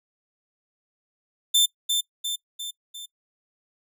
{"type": "tone with echo", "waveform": "sawtooth", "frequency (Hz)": 3557, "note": "A7", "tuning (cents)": 18, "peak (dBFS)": -13, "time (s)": [1.54, 1.66], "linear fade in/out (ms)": 10, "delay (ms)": 350, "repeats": 4, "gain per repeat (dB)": -5, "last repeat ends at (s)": 3.06, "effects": ["noise-tail reverb RT60 0.1 s tail -22 dB re dry"]}